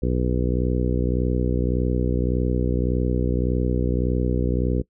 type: harmonic tone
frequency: 61.74 Hz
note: B1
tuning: in tune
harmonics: 1 / 2 / 3 / 4 / 5 / 6 / 7 / 8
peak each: -23 / -26 / -28 / -29 / -30 / -31 / -31 / -32 dBFS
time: 0.02-4.82 s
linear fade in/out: 10 ms
effects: noise-tail reverb RT60 0.1 s tail -22 dB re dry